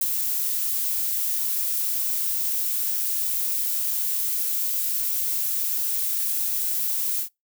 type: noise with ADSR envelope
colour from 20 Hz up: violet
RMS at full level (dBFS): -22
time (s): 0.01-7.29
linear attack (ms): 4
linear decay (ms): 35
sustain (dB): -3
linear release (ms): 91
effects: noise-tail reverb RT60 0.2 s tail -25 dB re dry